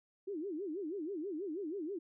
sine tone with vibrato, 350.5 Hz, F4, 6 cents sharp, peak -37 dBFS, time 0.27-1.99 s, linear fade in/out 10 ms, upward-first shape sine, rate 6.2 Hz, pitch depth 280 cents each way, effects none

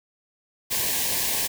white band-stop noise, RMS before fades -25 dBFS, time 0.7-1.48 s, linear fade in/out 20 ms, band 1100 to 1600 Hz, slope 96 dB/octave, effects none

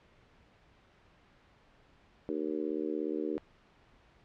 harmonic tone, 77 Hz, D#2, 17 cents flat, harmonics 3 / 4 / 5 / 6 / 7, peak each -42 / -35 / -37 / -38 / -47 dBFS, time 2.29-3.38 s, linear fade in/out 0 ms, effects pink hiss -63 dBFS RMS until 4.24 s + low-pass 3000 Hz 12 dB/octave

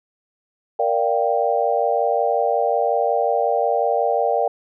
sine chord, G minor seventh, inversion first, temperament equal, 466.2 / 587.3 / 698.5 / 784 Hz, Bb4 / D5 / F5 / G5, 0 / 0 / 0 / 0 cents, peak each -22 dBFS, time 0.79-4.48 s, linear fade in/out 5 ms, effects none

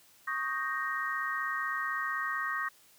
sine chord, Eb dominant seventh, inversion third, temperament equal, 1108.7 / 1244.5 / 1568 / 1864.7 Hz, Db6 / Eb6 / G6 / Bb6, 0 / 0 / 0 / 0 cents, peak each -37 / -37 / -38 / -34 dBFS, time 0.27-2.69 s, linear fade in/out 10 ms, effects white hiss -61 dBFS RMS until 2.98 s + high-pass 60 Hz 12 dB/octave

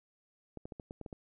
clicks, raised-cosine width 2 ms, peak -30 dBFS, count 8, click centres 0.573 / 0.655 / 0.722 / 0.798 / 0.909 / 1.013 / 1.062 / 1.128 s, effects none

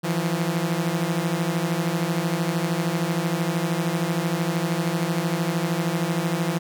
sawtooth beating tone pair, 162.3 / 175.3 Hz, E3 / F3, -27 / +7 cents, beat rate 13 Hz, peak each -21 dBFS, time 0.03-6.59 s, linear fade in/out 20 ms, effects none

